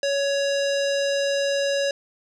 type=tone with low-pass filter; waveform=square; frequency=559 Hz; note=C#5; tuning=14 cents sharp; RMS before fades=-23 dBFS; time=0.03-1.91 s; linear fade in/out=2 ms; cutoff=5600 Hz; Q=2.3; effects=none